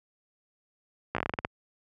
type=slowing click train; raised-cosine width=0.5 ms; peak=-13 dBFS; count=10; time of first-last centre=1.15-1.449 s; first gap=15 ms; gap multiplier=1.19; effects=high-pass 60 Hz 12 dB/octave